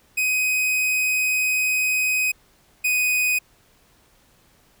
45% pulse tone pair in turn, 2512 / 2495 Hz, D#7 / D#7, +16 / +4 cents, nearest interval unison, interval 12 cents, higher first, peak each -19 / -18 dBFS, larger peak second, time 0.17-2.32 / 2.84-3.39 s, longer first, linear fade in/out 10 ms, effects pink hiss -58 dBFS RMS until 4.8 s

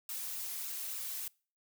blue noise with flanger, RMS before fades -40 dBFS, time 0.09-1.28 s, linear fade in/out 2 ms, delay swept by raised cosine 0.74 to 2.94 ms, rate 3.5 Hz, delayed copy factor +0.5, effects noise-tail reverb RT60 0.4 s tail -25 dB re dry

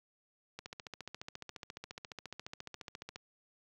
click train, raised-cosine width 0.2 ms, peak -26 dBFS, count 38, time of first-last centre 0.59-3.159 s, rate 14.4 Hz, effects high-pass 60 Hz 12 dB/octave + 11-bit

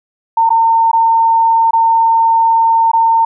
sine tone with dropouts, 909 Hz, A#5, 44 cents flat, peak -7 dBFS, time 0.37-3.25 s, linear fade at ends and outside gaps 5 ms, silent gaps 0.493-0.503 / 0.915-0.931 / 1.709-1.732 / 2.916-2.933 s, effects none

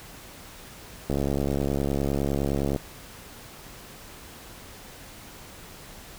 click train, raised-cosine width 2 ms, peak -13 dBFS, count 117, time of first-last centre 1.1-2.762 s, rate 69.8 Hz, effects pink hiss -45 dBFS RMS until 6.18 s

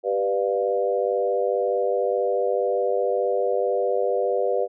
sine chord, G dominant seventh, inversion none, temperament equal with one note detuned, 392 / 493.9 / 593.8 / 698.5 Hz, G4 / B4 / D5 / F5, 0 / 0 / +19 / 0 cents, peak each -26 / -23 / -26 / -29 dBFS, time 0.03-4.68 s, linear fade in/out 50 ms, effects none

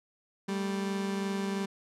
30% pulse tone pair together, 196 / 218.9 Hz, G3 / A3, 0 / -9 cents, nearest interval major second, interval 191 cents, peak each -28 / -37 dBFS, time 0.48-1.66 s, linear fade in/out 10 ms, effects low-pass 9000 Hz 12 dB/octave

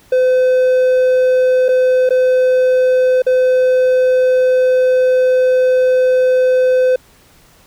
triangle tone with dropouts, 510 Hz, C5, 44 cents flat, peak -7 dBFS, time 0.12-6.96 s, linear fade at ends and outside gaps 5 ms, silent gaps 1.684-1.688 / 2.092-2.105 / 3.221-3.265 s, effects pink hiss -48 dBFS RMS until 7.66 s

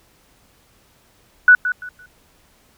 sine tone with echo, 1480 Hz, F#6, in tune, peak -5 dBFS, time 1.48-1.55 s, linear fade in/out 2 ms, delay 170 ms, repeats 3, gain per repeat -12 dB, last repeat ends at 2.06 s, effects pink hiss -56 dBFS RMS until 2.77 s

